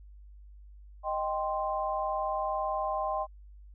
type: chord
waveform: sine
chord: C minor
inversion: first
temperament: equal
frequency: 622.3 / 784 / 1046.5 Hz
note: Eb5 / G5 / C6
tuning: 0 / 0 / 0 cents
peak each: -33 dBFS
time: 1.03-3.27 s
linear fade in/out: 50 ms
effects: added 50 Hz sine -48 dBFS peak until 3.74 s